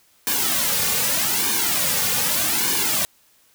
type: noise with flanger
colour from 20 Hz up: white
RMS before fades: -21 dBFS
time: 0.27-3.05 s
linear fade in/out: 0 ms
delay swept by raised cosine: 1.5 to 3.1 ms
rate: 0.82 Hz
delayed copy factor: -0.85
effects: white hiss -58 dBFS RMS until 3.54 s